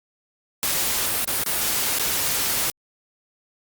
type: noise with dropouts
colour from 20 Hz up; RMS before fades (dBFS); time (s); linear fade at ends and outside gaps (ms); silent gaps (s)
white; -23; 0.63-2.7; 0; 1.246-1.276 / 1.436-1.462 / 1.986-1.996
effects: Opus 48 kbps